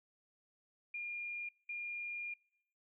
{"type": "tone bursts at uneven times", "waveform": "sine", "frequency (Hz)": 2413, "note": "D7", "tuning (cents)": 46, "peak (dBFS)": -39, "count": 2, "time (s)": [[0.94, 1.49], [1.69, 2.34]], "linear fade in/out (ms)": 5, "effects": ["noise-tail reverb RT60 0.8 s tail -26 dB re dry"]}